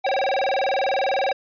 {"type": "tone with vibrato", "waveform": "square", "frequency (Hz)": 648, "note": "E5", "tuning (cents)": -30, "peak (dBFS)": -20, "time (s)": [0.04, 1.33], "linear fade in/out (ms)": 10, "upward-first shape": "square", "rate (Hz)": 20, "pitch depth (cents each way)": 300, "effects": ["resampled to 11025 Hz"]}